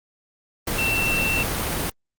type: tone in noise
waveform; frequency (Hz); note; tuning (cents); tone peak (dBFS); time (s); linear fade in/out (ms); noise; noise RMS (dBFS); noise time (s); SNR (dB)
sine; 2700; E7; +41; -21; 0.78-1.43; 5; pink; -25; 0.67-1.9; +1
effects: Opus 32 kbps